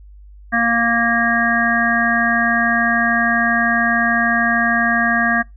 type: harmonic tone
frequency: 233.1 Hz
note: A#3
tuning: in tune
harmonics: 1 / 3 / 5 / 7 / 8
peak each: -20 / -21 / -23 / -17 / -21 dBFS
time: 0.52-5.43 s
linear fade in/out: 20 ms
effects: noise-tail reverb RT60 0.2 s tail -24 dB re dry + added 50 Hz sine -38 dBFS peak until 5.56 s